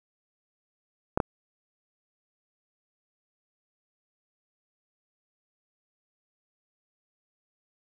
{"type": "clicks", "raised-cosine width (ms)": 1, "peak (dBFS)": [-9, -9], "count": 2, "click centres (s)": [1.175, 1.202], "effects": ["8-bit"]}